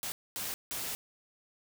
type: noise bursts at uneven times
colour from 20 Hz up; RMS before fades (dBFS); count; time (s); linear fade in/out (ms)
white; -37; 3; 0.03-0.12 / 0.36-0.54 / 0.71-0.95; 0
effects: none